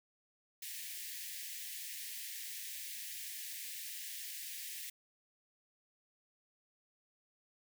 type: high-pass noise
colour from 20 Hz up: white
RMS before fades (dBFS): -45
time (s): 0.62-4.9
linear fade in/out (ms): 5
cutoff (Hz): 1700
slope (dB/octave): 96
effects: none